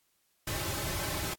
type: noise with comb filter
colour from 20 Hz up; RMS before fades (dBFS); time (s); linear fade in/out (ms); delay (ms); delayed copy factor
pink; -34; 0.47-1.34; 5; 4.2; -1
effects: white hiss -73 dBFS RMS until 1.38 s + AAC 64 kbps